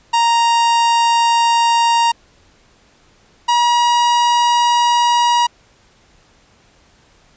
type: tone pair in turn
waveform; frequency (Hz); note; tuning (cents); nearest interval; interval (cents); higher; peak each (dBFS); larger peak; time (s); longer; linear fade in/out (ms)
45% pulse; 932.3 / 957.4; A#5 / A#5; 0 / +46; unison; 46; second; -11; neither; 0.13-2.12 / 3.48-5.47; neither; 10
effects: pink hiss -52 dBFS RMS until 7.36 s + resampled to 16000 Hz